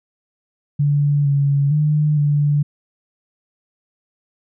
sine tone with pitch steps, 144.6 / 141 / 150.7 / 146.1 Hz, D3 / C#3 / D3 / D3, -27 / +30 / +45 / -9 cents, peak -13 dBFS, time 0.79-2.63 s, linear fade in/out 10 ms, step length 460 ms, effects none

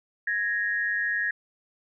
sine tone pair together, 1662.4 / 1866 Hz, G#6 / A#6, +1 / +1 cents, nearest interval major second, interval 200 cents, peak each -27 dBFS, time 0.27-1.31 s, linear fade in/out 5 ms, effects none

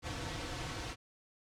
pink noise with comb filter, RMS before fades -40 dBFS, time 0.02-0.96 s, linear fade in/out 50 ms, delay 4.9 ms, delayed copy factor -0.7, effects low-pass 6000 Hz 12 dB/octave

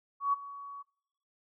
sine tone with ADSR envelope, 1125 Hz, C#6, 25 cents sharp, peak -23 dBFS, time 0.2-0.83 s, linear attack 130 ms, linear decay 18 ms, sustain -18 dB, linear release 18 ms, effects noise-tail reverb RT60 0.7 s tail -23 dB re dry

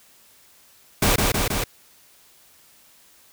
pink noise with echo, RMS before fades -18 dBFS, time 1.02-1.16 s, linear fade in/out 5 ms, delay 160 ms, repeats 3, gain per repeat -2 dB, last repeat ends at 1.64 s, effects white hiss -54 dBFS RMS until 3.32 s

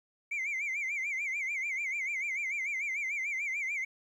sine tone with vibrato, 2213 Hz, C#7, 3 cents flat, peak -29 dBFS, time 0.31-3.85 s, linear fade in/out 10 ms, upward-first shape sine, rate 6.8 Hz, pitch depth 140 cents each way, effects tanh soft clip ceiling -30 dBFS + 11-bit

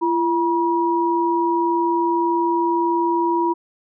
sine tone pair together, 340 / 961.7 Hz, F4 / B5, -46 / -46 cents, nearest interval octave + tritone, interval 1800 cents, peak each -19 dBFS, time 0.01-3.54 s, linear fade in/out 20 ms, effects none

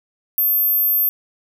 sine tone, 13390 Hz, G#9, 13 cents sharp, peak -14 dBFS, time 0.38-1.09 s, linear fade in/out 0 ms, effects none

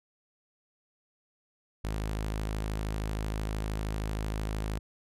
sawtooth tone, 53 Hz, G#1, 36 cents sharp, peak -27 dBFS, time 1.84-4.79 s, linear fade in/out 5 ms, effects resampled to 32000 Hz

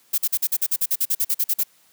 violet noise bursts, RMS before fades -20 dBFS, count 16, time 0.13-1.636 s, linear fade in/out 10 ms, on 51 ms, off 46 ms, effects white hiss -58 dBFS RMS until 1.92 s + high-pass 100 Hz 12 dB/octave

